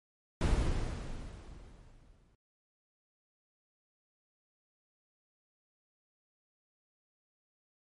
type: noise with exponential decay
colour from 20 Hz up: brown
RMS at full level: -26 dBFS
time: 0.41-2.35 s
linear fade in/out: 2 ms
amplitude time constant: 420 ms
effects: MP3 48 kbps